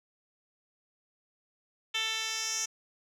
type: tone with band-pass filter sweep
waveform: 10% pulse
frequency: 443.1 Hz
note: A4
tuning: 12 cents sharp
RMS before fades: -33 dBFS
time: 1.94-2.66 s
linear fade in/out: 10 ms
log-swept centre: 3500 to 6000 Hz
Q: 4
effects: none